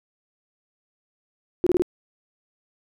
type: tone bursts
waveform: sine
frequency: 356.4 Hz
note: F4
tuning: 35 cents sharp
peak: -16 dBFS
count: 4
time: 1.64-1.821 s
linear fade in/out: 0 ms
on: 25 ms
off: 27 ms
effects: none